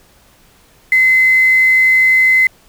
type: tone with quantisation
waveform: sine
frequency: 2048 Hz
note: C7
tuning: 38 cents flat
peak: -7 dBFS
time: 0.92-2.47 s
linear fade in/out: 2 ms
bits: 5
effects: pink hiss -49 dBFS RMS until 2.68 s